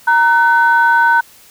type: tone pair together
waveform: sine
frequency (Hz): 932.3 / 1510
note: A#5 / F#6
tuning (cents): 0 / +35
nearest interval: minor sixth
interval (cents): 835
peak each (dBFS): -10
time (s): 0.07-1.21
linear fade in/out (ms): 10
effects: tanh soft clip ceiling -1 dBFS + white hiss -44 dBFS RMS until 1.5 s